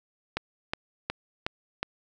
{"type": "click train", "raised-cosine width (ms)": 0.3, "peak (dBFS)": -12, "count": 5, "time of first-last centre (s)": [0.37, 1.83], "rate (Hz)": 2.74, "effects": []}